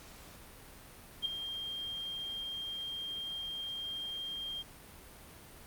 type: tone with ADSR envelope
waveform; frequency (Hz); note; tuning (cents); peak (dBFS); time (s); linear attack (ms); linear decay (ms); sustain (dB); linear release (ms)
sine; 3200; G7; +35; -27; 1.22-4.63; 35; 6; -10; 22
effects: pink hiss -53 dBFS RMS until 5.66 s + Opus 48 kbps